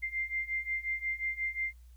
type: beating tone pair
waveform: sine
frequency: 2093 / 2098.6 Hz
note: C7 / C7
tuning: 0 / +5 cents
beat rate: 5.6 Hz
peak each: -36 / -34 dBFS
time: 0.02-1.73 s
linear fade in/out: 20 ms
effects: added 60 Hz sine -51 dBFS peak until 1.96 s + white hiss -71 dBFS RMS until 1.96 s